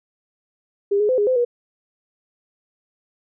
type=tone with pitch steps; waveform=sine; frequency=402.5 / 418.9 / 511 / 412.7 / 513 / 481.7 Hz; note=G4 / G#4 / C5 / G#4 / C5 / B4; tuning=+46 / +15 / -41 / -11 / -34 / -43 cents; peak=-15 dBFS; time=0.91-1.45 s; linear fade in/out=10 ms; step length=90 ms; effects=none